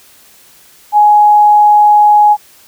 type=tone; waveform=sine; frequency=836 Hz; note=G#5; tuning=11 cents sharp; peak=-3 dBFS; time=0.92-2.37 s; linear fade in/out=50 ms; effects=white hiss -43 dBFS RMS until 2.67 s